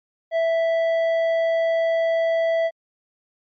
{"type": "tone with tanh clipping", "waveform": "sine", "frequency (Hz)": 659.3, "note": "E5", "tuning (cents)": 0, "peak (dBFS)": -19, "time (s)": [0.31, 2.71], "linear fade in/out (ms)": 50, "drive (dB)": 8, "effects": ["MP3 48 kbps"]}